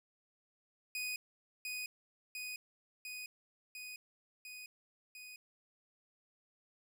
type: tone with echo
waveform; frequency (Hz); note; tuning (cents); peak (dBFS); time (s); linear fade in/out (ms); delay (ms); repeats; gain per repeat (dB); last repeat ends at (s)
sawtooth; 2489; D#7; 0; -34; 0.95-1.16; 2; 700; 6; -2; 5.36
effects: none